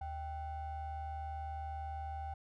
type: ring-modulated tone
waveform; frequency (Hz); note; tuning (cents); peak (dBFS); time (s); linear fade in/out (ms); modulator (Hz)
triangle; 353.5; F4; +21; -34; 0.01-2.34; 5; 430
effects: none